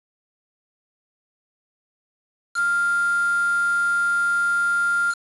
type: tone with quantisation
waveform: sine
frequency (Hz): 1396.9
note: F6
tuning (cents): 0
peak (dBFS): -18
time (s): 2.54-5.15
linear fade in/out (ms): 50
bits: 5
effects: resampled to 24000 Hz